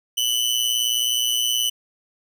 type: tone with amplitude modulation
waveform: sawtooth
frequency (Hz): 2999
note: F#7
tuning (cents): +23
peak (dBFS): -13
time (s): 0.17-1.7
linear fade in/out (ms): 10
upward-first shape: sine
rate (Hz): 119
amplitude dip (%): 70
effects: none